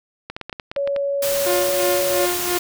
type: clicks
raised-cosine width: 0.3 ms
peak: -14 dBFS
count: 10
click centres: 0.3 / 0.365 / 0.413 / 0.496 / 0.528 / 0.598 / 0.715 / 0.763 / 0.875 / 0.963 s
type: tone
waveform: sine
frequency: 561 Hz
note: C#5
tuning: 21 cents sharp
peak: -19 dBFS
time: 0.76-2.26 s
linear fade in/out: 10 ms
type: noise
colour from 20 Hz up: white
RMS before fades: -25 dBFS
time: 1.22-2.59 s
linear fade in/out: 5 ms
type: tone with tremolo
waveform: sawtooth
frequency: 354.9 Hz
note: F4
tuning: 28 cents sharp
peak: -15 dBFS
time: 1.46-2.58 s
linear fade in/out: 5 ms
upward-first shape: sine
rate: 2.9 Hz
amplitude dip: 65%
effects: none